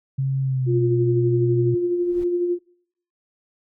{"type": "tone with pitch glide", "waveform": "sine", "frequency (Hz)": [134.7, 123.52], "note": ["C#3", "B2"], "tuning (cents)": [-49, 1], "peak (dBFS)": -19, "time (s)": [0.18, 1.75], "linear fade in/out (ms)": 10, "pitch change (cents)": -150, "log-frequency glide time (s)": [0.41, 0.87]}
{"type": "tone with tremolo", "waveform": "sine", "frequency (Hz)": 351.4, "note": "F4", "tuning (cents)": 11, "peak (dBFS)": -17, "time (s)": [0.66, 2.59], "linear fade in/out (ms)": 50, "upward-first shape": "sine", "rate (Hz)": 12, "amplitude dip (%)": 35}
{"type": "noise with exponential growth", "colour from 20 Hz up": "brown", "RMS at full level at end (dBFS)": -35, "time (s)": [1.91, 2.24], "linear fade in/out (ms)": 5, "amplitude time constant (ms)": 71}
{"effects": ["noise-tail reverb RT60 0.6 s tail -20 dB re dry"]}